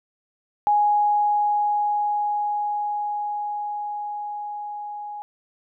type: tone with level ramp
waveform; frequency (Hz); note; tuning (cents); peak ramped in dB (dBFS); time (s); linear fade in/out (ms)
sine; 830.6; G#5; 0; -15 to -31; 0.67-5.22; 0
effects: none